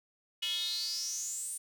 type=tone with high-pass filter sweep; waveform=square; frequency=195.8 Hz; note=G3; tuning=2 cents flat; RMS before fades=-36 dBFS; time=0.42-1.58 s; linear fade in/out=10 ms; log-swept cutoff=3000 to 9300 Hz; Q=9.2; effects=none